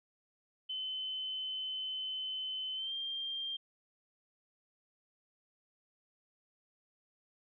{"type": "tone with pitch glide", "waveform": "sine", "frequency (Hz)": [3048, 3185], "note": ["G7", "G7"], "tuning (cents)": [-49, 27], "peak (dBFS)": -36, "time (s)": [0.69, 3.57], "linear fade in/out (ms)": 10, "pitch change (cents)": 76, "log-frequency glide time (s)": [2.75, 2.93], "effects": []}